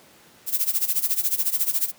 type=noise with tremolo; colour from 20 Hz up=violet; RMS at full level=-20 dBFS; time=0.46-1.92 s; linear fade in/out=50 ms; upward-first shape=sine; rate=14 Hz; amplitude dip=85%; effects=pink hiss -52 dBFS RMS until 1.98 s + high-pass 150 Hz 12 dB/octave

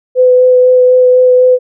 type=tone with vibrato; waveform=sine; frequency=504 Hz; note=B4; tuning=35 cents sharp; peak=-3 dBFS; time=0.15-1.59 s; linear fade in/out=50 ms; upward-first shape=sine; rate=4 Hz; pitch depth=10 cents each way; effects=none

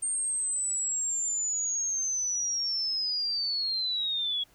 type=linear sweep; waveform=sine; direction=down; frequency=8730 to 3322 Hz; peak=-27 dBFS; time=0.02-4.44 s; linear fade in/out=10 ms; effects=pink hiss -62 dBFS RMS until 4.54 s

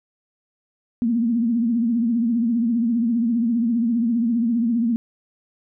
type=tone with vibrato; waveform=sine; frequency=233.1 Hz; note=A#3; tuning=in tune; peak=-17 dBFS; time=1.02-4.96 s; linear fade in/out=0 ms; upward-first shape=triangle; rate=15 Hz; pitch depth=110 cents each way; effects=none

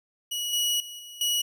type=tone with level steps; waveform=sawtooth; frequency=2918 Hz; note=F#7; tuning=25 cents flat; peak=-25 / -20 / -35 / -38 / -20 dBFS; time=0.31-1.42 s; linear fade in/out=10 ms; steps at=0.53 / 0.8 / 0.99 / 1.21 s; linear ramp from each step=2 ms; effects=none

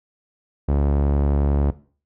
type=tone with low-pass filter; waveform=sawtooth; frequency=71.1 Hz; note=C#2; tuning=45 cents sharp; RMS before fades=-19 dBFS; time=0.68-1.71 s; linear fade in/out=10 ms; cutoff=710 Hz; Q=0.69; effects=noise-tail reverb RT60 0.4 s tail -17 dB re dry

